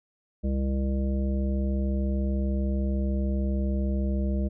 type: harmonic tone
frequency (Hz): 66.7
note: C2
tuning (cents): +34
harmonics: 1 / 3 / 5 / 7 / 9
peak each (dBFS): -25 / -29 / -37 / -42 / -39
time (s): 0.43-4.49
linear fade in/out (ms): 20
effects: none